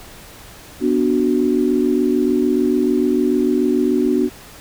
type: chord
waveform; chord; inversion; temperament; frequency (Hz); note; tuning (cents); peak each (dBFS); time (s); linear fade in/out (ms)
sine; B minor; none; equal; 246.9 / 293.7 / 370; B3 / D4 / F#4; 0 / 0 / 0; -18; 0.8-4.3; 50
effects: pink hiss -40 dBFS RMS until 4.6 s